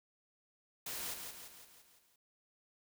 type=noise with echo; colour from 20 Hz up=white; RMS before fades=-42 dBFS; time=0.86-1.14 s; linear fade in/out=5 ms; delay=170 ms; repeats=6; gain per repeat=-5 dB; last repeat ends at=2.16 s; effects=none